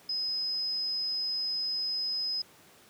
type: tone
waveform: sine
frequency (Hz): 5060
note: D#8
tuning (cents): +28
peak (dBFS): -29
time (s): 0.09-2.42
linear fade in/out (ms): 5
effects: pink hiss -57 dBFS RMS until 2.89 s + high-pass 150 Hz 12 dB/octave